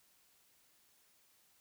silence, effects white hiss -70 dBFS RMS until 1.6 s

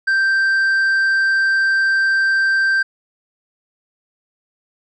sine tone with tanh clipping, 1568 Hz, G6, in tune, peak -14 dBFS, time 0.07-2.83 s, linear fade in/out 10 ms, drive 4 dB, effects none

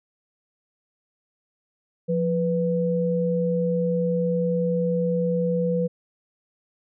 sine tone pair together, 174.62 / 493.9 Hz, F3 / B4, 0 / 0 cents, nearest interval octave + tritone, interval 1800 cents, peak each -23 dBFS, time 2.08-5.88 s, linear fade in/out 20 ms, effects none

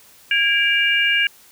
sine tone cluster, 1638 / 2339 / 2824 Hz, G#6 / D7 / F7, -24 / -8 / +19 cents, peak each -19 dBFS, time 0.31-1.27 s, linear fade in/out 2 ms, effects white hiss -49 dBFS RMS until 1.51 s

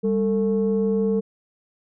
sine tone pair together, 199.12 / 447 Hz, G3 / A4, +27 / +27 cents, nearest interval octave + major second, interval 1400 cents, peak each -20 dBFS, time 0.03-1.21 s, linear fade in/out 20 ms, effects tanh soft clip ceiling -13 dBFS

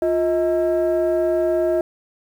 sine tone pair together, 351.5 / 635 Hz, F4 / D#5, +11 / +35 cents, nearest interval minor seventh, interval 1024 cents, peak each -17 dBFS, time 0.02-1.81 s, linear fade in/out 2 ms, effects tanh soft clip ceiling -13 dBFS + 8-bit

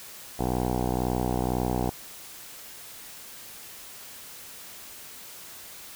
10% pulse tone with low-pass filter, 62 Hz, B1, 7 cents sharp, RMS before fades -27 dBFS, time 0.39-1.9 s, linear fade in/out 5 ms, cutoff 700 Hz, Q 4.9, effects white hiss -44 dBFS RMS until 5.95 s

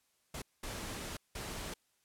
pink noise bursts at uneven times, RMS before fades -42 dBFS, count 3, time 0.34-0.42 / 0.63-1.17 / 1.35-1.74 s, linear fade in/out 5 ms, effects white hiss -75 dBFS RMS until 2.04 s + low-pass 12000 Hz 12 dB/octave

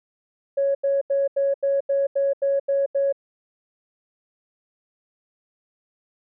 sine tone bursts, 554.4 Hz, C#5, in tune, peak -17 dBFS, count 10, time 0.57-3.126 s, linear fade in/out 10 ms, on 180 ms, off 84 ms, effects tanh soft clip ceiling -13 dBFS

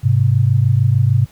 sine tone pair together, 103.83 / 130.48 Hz, G#2 / C3, 0 / -4 cents, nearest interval major third, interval 396 cents, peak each -13 dBFS, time 0.03-1.26 s, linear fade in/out 20 ms, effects pink hiss -49 dBFS RMS until 1.31 s

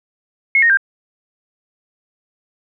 sine tone with pitch steps, 2170 / 1856.6 / 1588.5 Hz, C#7 / A#6 / G6, -37 / -7 / +23 cents, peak -9 dBFS, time 0.55-0.772 s, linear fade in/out 2 ms, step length 74 ms, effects none

